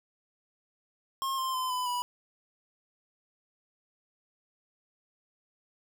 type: tone with pitch steps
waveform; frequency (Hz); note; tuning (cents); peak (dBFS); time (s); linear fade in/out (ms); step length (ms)
square; 1073 / 1049.1 / 1025.7 / 1002.9 / 980.5; C6 / C6 / C6 / B5 / B5; +43 / +4 / -35 / +26 / -13; -30; 1.22-2.02; 0; 160
effects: none